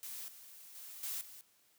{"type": "noise with level steps", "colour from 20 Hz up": "blue", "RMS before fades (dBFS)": [-45, -55, -50, -40, -53], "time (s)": [0.03, 1.41], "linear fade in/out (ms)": 0, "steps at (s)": [0.28, 0.75, 1.03, 1.21], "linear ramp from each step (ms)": 2, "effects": ["white hiss -70 dBFS RMS until 1.78 s", "high-pass 80 Hz 12 dB/octave"]}